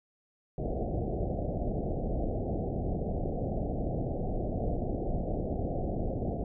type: low-pass noise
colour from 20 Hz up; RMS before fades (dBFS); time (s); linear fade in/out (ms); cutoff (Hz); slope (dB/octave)
pink; -32; 0.58-6.44; 2; 750; 96
effects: none